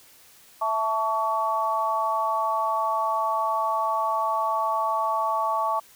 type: chord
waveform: sine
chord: A major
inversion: second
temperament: equal with one note detuned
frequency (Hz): 659.3 / 880 / 1128.1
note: E5 / A5 / C#6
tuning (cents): 0 / 0 / +30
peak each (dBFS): -29 / -26 / -25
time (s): 0.61-5.8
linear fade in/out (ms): 10
effects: white hiss -53 dBFS RMS until 5.95 s